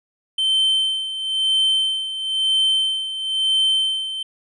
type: tone with tremolo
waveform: triangle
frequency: 3096 Hz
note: G7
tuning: 22 cents flat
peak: -13 dBFS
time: 0.38-4.23 s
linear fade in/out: 5 ms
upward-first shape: sine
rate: 1 Hz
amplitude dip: 70%
effects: resampled to 24000 Hz